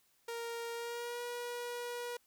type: tone with pitch glide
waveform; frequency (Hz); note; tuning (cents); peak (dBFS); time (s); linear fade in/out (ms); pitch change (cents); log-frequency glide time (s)
sawtooth; 466.2 to 482.4; A#4 to B4; 0 to -41; -35; 0.28-2.17; 5; +59; 0.73-1.22
effects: white hiss -72 dBFS RMS until 2.26 s